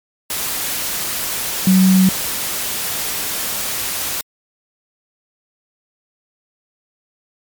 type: tone in noise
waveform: sine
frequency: 187.9 Hz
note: F#3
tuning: 27 cents sharp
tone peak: -8 dBFS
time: 1.67-2.09 s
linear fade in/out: 2 ms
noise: white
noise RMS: -22 dBFS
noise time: 0.3-4.21 s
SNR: +11 dB
effects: MP3 96 kbps